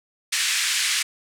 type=band-pass noise; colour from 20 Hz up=pink; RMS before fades=-23 dBFS; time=0.32-1.03 s; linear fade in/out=10 ms; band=1800 to 9500 Hz; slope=24 dB/octave; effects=none